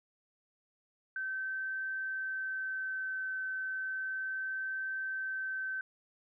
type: tone with vibrato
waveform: sine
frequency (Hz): 1540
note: G6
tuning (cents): -31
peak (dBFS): -34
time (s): 1.16-5.81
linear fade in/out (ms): 2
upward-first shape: triangle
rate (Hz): 0.33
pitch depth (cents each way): 10
effects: none